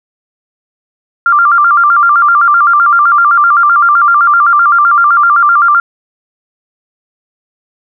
sine tone with vibrato, 1279 Hz, D#6, 47 cents sharp, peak -4 dBFS, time 1.26-5.8 s, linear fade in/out 2 ms, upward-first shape square, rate 7.8 Hz, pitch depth 140 cents each way, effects none

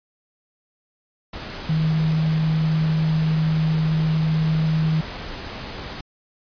sine tone in noise, 158.1 Hz, D#3, 28 cents sharp, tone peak -17 dBFS, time 1.69-5.01 s, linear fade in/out 5 ms, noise pink, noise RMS -33 dBFS, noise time 1.33-6.01 s, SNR +13 dB, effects resampled to 11025 Hz

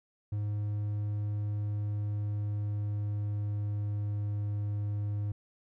triangle tone with pitch glide, 104 to 103.22 Hz, G#2 to G#2, +3 to -10 cents, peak -28 dBFS, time 0.32-5.32 s, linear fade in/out 5 ms, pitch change -13 cents, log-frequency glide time 1.36-4.5 s, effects none

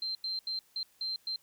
sine tone bursts at uneven times, 4137 Hz, C8, 20 cents flat, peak -32 dBFS, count 6, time 0.02-0.15 / 0.24-0.39 / 0.47-0.59 / 0.76-0.83 / 1.01-1.16 / 1.27-1.36 s, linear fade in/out 2 ms, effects white hiss -66 dBFS RMS until 1.42 s

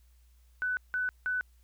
sine tone bursts, 1497 Hz, F#6, 20 cents sharp, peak -28 dBFS, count 3, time 0.62-1.41 s, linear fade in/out 0 ms, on 150 ms, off 170 ms, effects added 60 Hz sine -58 dBFS peak until 1.63 s + white hiss -72 dBFS RMS until 1.63 s

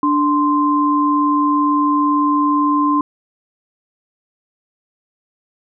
sine tone pair together, 293.7 / 1043 Hz, D4 / C6, 0 / -6 cents, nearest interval octave + minor seventh, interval 2194 cents, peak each -15 dBFS, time 0.03-3.01 s, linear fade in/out 2 ms, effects none

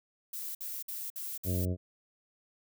violet noise bursts, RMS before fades -39 dBFS, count 5, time 0.33-1.654 s, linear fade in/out 5 ms, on 220 ms, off 56 ms
harmonic tone, 90.6 Hz, F#2, 36 cents flat, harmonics 1 / 2 / 3 / 4 / 5 / 6 / 7, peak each -30 / -36 / -40 / -42 / -44 / -46 / -47 dBFS, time 1.44-1.77 s, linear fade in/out 50 ms
effects none

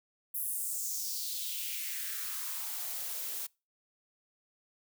blue noise with high-pass filter sweep, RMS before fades -37 dBFS, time 0.34-3.47 s, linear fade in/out 10 ms, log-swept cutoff 12000 to 340 Hz, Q 2.7, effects noise-tail reverb RT60 0.3 s tail -26 dB re dry

